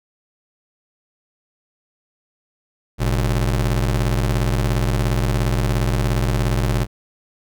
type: ring-modulated tone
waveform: 35% pulse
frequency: 82.9 Hz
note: E2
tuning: 10 cents sharp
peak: -12 dBFS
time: 2.98-6.87 s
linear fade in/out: 50 ms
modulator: 32.9 Hz
effects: none